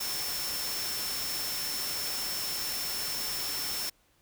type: tone in noise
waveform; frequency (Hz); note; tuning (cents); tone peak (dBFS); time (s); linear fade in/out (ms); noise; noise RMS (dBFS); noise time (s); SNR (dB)
sine; 5370; E8; +31; -35; 0-3.9; 10; white; -35; 0-3.9; -3
effects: pink hiss -67 dBFS RMS until 4.21 s